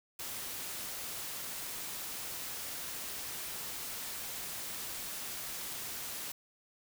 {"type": "noise", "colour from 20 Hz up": "white", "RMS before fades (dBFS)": -41, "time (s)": [0.19, 6.32], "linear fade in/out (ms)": 5, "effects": []}